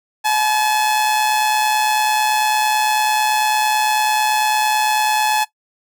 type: tone with amplitude modulation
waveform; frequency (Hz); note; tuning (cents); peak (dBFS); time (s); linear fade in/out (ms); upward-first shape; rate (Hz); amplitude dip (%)
sawtooth; 856; A5; -48; -9; 0.24-5.45; 20; sine; 129; 40
effects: noise-tail reverb RT60 0.1 s tail -18 dB re dry